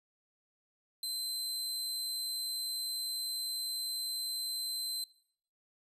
sawtooth tone, 4085 Hz, C8, 42 cents flat, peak -32 dBFS, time 1.03-5.04 s, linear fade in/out 2 ms, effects noise-tail reverb RT60 0.6 s tail -18 dB re dry + resampled to 32000 Hz

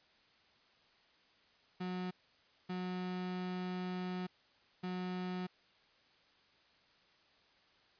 35% pulse tone bursts at uneven times, 182.2 Hz, F#3, 26 cents flat, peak -36 dBFS, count 3, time 1.8-2.11 / 2.69-4.27 / 4.83-5.47 s, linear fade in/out 10 ms, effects white hiss -68 dBFS RMS until 7.99 s + resampled to 11025 Hz

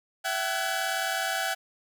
sawtooth tone cluster, 666 / 765 / 1491 / 1680 Hz, E5 / G5 / F#6 / G#6, +18 / -42 / +13 / +19 cents, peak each -30 / -27 / -29 / -31 dBFS, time 0.24-1.55 s, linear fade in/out 20 ms, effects none

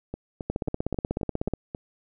two click trains, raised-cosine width 2 ms, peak -13 / -19 dBFS, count 18 / 7, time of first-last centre 0.5-1.537 / 0.14-1.749 s, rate 16.4 / 3.73 Hz, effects none

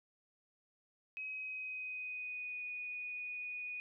sine tone with pitch glide, 2540 to 2472 Hz, D#7 to D#7, +35 to -12 cents, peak -40 dBFS, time 1.17-3.8 s, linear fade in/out 0 ms, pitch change -47 cents, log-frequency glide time 1.27-2.61 s, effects none

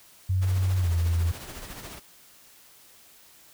sine tone with pitch glide, 93.4 to 84.66 Hz, F#2 to E2, +17 to +47 cents, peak -21 dBFS, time 0.29-1.32 s, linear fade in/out 10 ms, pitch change -170 cents, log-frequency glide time 0.79-0.89 s
pink noise with tremolo, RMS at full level -39 dBFS, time 0.41-2 s, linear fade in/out 20 ms, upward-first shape sine, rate 14 Hz, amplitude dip 45%
effects white hiss -54 dBFS RMS until 3.53 s

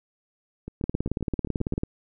two click trains, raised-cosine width 3 ms, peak -22 / -13 dBFS, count 9 / 19, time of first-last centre 0.68-1.737 / 0.84-1.834 s, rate 7.57 / 18.1 Hz, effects none

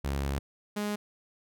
sawtooth tone pair in turn, 69.3 / 207.7 Hz, C#2 / G#3, 0 / 0 cents, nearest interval octave + perfect fifth, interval 1900 cents, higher second, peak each -25 / -26 dBFS, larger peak first, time 0.04-0.39 / 0.76-0.96 s, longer first, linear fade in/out 10 ms, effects none

